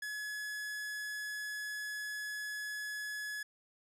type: tone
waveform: 45% pulse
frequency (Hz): 1697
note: G#6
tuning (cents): +37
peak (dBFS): -38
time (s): 0.02-3.43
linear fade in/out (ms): 5
effects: resampled to 32000 Hz